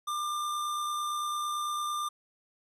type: tone with amplitude modulation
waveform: square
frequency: 1196 Hz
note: D6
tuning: 31 cents sharp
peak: -30 dBFS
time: 0.07-2.09 s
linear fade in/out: 10 ms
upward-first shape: sine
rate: 68.9 Hz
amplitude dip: 25%
effects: resampled to 32000 Hz